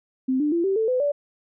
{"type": "tone with pitch steps", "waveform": "sine", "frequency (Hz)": [260.3, 297.3, 339.5, 387.8, 442.9, 505.8, 577.6], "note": ["C4", "D4", "F4", "G4", "A4", "B4", "D5"], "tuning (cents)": [-9, 21, -49, -19, 11, 41, -29], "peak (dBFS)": -19, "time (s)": [0.28, 1.12], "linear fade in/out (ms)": 10, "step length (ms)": 120, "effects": []}